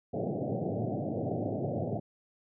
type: band-pass noise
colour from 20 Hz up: pink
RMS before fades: -33 dBFS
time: 0.13-2 s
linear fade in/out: 10 ms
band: 100 to 750 Hz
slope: 96 dB/octave
effects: none